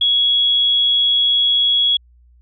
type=tone; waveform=sine; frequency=3341 Hz; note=G#7; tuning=10 cents sharp; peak=-12 dBFS; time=0.01-1.97 s; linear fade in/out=5 ms; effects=added 60 Hz sine -47 dBFS peak until 2.41 s

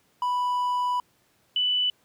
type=tone pair in turn; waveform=triangle / sine; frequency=987.8 / 2982 Hz; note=B5 / F#7; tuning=0 / +13 cents; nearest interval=octave + perfect fifth; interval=1913 cents; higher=second; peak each=-21 dBFS; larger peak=neither; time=0.22-1 / 1.56-1.9 s; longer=first; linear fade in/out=2 ms; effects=pink hiss -65 dBFS RMS until 2.04 s + high-pass 100 Hz 12 dB/octave

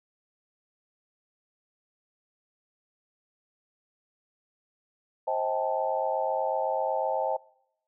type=chord; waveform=sine; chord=A half-diminished seventh; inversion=first; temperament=just; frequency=528 / 633.6 / 792 / 880 Hz; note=C5 / Eb5 / G5 / A5; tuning=+16 / +31 / +18 / 0 cents; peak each=-31 dBFS; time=5.27-7.37 s; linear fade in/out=10 ms; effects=noise-tail reverb RT60 0.8 s tail -24 dB re dry

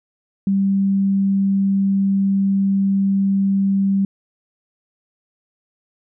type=tone; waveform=sine; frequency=195.8 Hz; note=G3; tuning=2 cents flat; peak=-14 dBFS; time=0.47-4.05 s; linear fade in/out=2 ms; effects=none

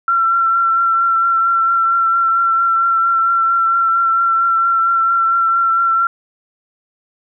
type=tone with vibrato; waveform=sine; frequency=1356 Hz; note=E6; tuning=49 cents sharp; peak=-11 dBFS; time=0.08-6.07 s; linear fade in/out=2 ms; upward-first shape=triangle; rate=4.4 Hz; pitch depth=23 cents each way; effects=none

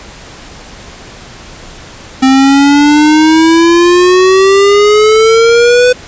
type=exponential sweep; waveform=square; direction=up; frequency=261.6 to 501 Hz; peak=-4 dBFS; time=2.22-5.93 s; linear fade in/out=10 ms; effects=pink hiss -31 dBFS RMS until 6.07 s + resampled to 16000 Hz

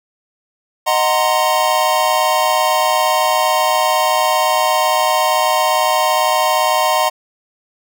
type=chord; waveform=square; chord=C half-diminished seventh; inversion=first; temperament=equal with one note detuned; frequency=622.3 / 740 / 926.4 / 1046.5 Hz; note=Eb5 / Gb5 / Bb5 / C6; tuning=0 / 0 / -11 / 0 cents; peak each=-19 dBFS; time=0.86-7.1 s; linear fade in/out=20 ms; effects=none

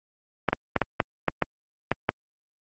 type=clicks; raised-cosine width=0.5 ms; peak=-4 dBFS; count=9; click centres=0.487 / 0.53 / 0.763 / 0.817 / 1.002 / 1.283 / 1.423 / 1.916 / 2.091 s; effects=high-pass 80 Hz 12 dB/octave + Opus 24 kbps

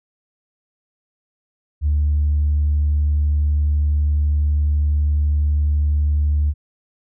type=tone; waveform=sine; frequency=74 Hz; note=D2; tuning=14 cents sharp; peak=-13 dBFS; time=1.81-6.54 s; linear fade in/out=50 ms; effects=tanh soft clip ceiling -11 dBFS

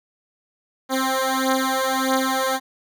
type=beating tone pair; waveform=10% pulse; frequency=262.6 / 264.2 Hz; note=C4 / C4; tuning=+6 / +17 cents; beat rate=1.6 Hz; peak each=-14 dBFS; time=0.89-2.6 s; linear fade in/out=50 ms; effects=none

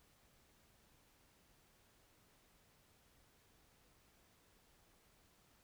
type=silence; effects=pink hiss -71 dBFS RMS until 5.63 s

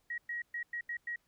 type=tone bursts at uneven times; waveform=sine; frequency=1900 Hz; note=A#6; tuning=33 cents sharp; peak=-35 dBFS; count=6; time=0.1-0.18 / 0.29-0.42 / 0.54-0.63 / 0.73-0.81 / 0.89-0.97 / 1.07-1.16 s; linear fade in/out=5 ms; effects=pink hiss -75 dBFS RMS until 1.27 s

